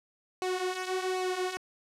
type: tone with flanger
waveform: sawtooth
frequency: 370 Hz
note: F#4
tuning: in tune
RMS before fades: -32 dBFS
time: 0.42-1.57 s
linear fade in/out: 0 ms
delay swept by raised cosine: 0.58 to 5.68 ms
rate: 1.3 Hz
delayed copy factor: -0.65
effects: low-pass 9000 Hz 12 dB/octave